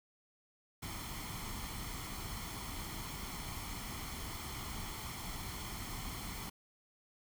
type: noise with comb filter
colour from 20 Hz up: pink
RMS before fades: -43 dBFS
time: 0.82-6.5 s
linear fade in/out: 10 ms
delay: 0.93 ms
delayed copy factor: +0.6
effects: none